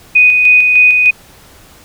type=tone with tremolo; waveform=sine; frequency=2489 Hz; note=D#7; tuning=in tune; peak=-3 dBFS; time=0.15-1.11 s; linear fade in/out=10 ms; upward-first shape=square; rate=3.3 Hz; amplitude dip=35%; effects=pink hiss -41 dBFS RMS until 1.84 s